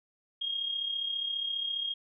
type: tone with amplitude modulation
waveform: sine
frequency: 3249 Hz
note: G#7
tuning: 39 cents flat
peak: -28 dBFS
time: 0.41-1.94 s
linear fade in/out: 10 ms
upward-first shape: sine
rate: 34.8 Hz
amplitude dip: 55%
effects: none